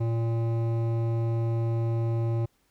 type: tone with hard clipping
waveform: sine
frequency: 115.1 Hz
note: A#2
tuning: 22 cents flat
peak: -26 dBFS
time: 0-2.46 s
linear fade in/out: 10 ms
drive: 13 dB
effects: pink hiss -69 dBFS RMS until 2.7 s